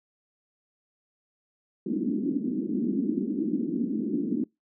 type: band-pass noise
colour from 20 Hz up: white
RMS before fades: -28 dBFS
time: 1.86-4.44 s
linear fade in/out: 5 ms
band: 200 to 320 Hz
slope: 48 dB/octave
effects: noise-tail reverb RT60 0.2 s tail -25 dB re dry